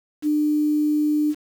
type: tone with quantisation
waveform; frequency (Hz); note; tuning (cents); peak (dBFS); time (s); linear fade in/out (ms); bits
sine; 300; D4; +37; -17; 0.22-1.35; 50; 7
effects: none